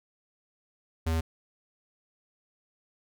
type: tone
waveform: square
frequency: 81.2 Hz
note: E2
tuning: 26 cents flat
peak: -26 dBFS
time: 1.06-1.21 s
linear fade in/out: 10 ms
effects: none